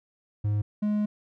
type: tone pair in turn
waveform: triangle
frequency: 104.3 / 209.5 Hz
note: G#2 / G#3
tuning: +8 / +15 cents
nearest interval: octave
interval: 1207 cents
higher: second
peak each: -21 dBFS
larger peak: neither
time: 0.44-0.62 / 0.82-1.06 s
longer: second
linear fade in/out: 10 ms
effects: none